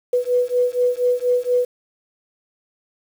sine beating tone pair, 491.5 / 495.7 Hz, B4 / B4, -8 / +6 cents, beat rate 4.2 Hz, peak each -19 dBFS, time 0.13-1.65 s, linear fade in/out 5 ms, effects 7-bit

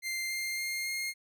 sawtooth tone with pitch steps, 2093 / 2106 / 2120 / 2133 Hz, C7 / C7 / C7 / C7, 0 / +11 / +22 / +33 cents, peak -29 dBFS, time 0.02-1.14 s, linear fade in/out 50 ms, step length 280 ms, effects none

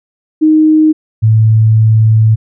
sine tone pair in turn, 311.1 / 110.24 Hz, D#4 / A2, 0 / +4 cents, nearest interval octave + tritone, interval 1796 cents, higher first, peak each -4 dBFS, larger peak neither, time 0.41-0.93 / 1.22-2.36 s, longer second, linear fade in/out 20 ms, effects none

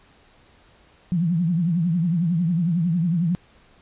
sine tone with vibrato, 170.5 Hz, F3, 41 cents flat, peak -18 dBFS, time 1.12-3.35 s, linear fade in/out 0 ms, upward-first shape triangle, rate 11 Hz, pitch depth 160 cents each way, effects pink hiss -55 dBFS RMS until 3.81 s + resampled to 8000 Hz

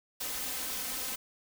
white noise with comb filter, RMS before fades -36 dBFS, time 0.2-1.16 s, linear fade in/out 10 ms, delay 3.9 ms, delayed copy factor +0.95, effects none

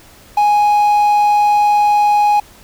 triangle tone with quantisation, 830.6 Hz, G#5, in tune, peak -7 dBFS, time 0.37-2.4 s, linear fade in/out 5 ms, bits 6, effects pink hiss -43 dBFS RMS until 2.63 s

